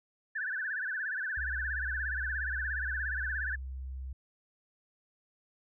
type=tone with vibrato; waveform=sine; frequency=1627 Hz; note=G#6; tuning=36 cents flat; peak=-32 dBFS; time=0.35-3.56 s; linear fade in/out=10 ms; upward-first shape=sine; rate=17 Hz; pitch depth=160 cents each way
type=tone; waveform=sine; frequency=65.41 Hz; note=C2; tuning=in tune; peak=-37 dBFS; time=1.37-4.13 s; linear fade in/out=5 ms
effects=none